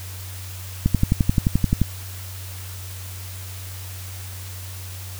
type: click train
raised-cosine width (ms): 5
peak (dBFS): -4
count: 12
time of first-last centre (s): 0.86-1.817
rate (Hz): 11.5
effects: added 93 Hz sine -33 dBFS peak until 5.19 s + white hiss -39 dBFS RMS until 5.19 s